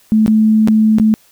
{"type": "tone with dropouts", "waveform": "sine", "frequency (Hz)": 217.5, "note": "A3", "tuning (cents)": -20, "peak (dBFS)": -7, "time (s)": [0.12, 1.14], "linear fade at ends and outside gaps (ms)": 0, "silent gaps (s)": [[0.262, 0.279], [0.675, 0.684], [0.985, 0.998]], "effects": ["white hiss -50 dBFS RMS until 1.31 s"]}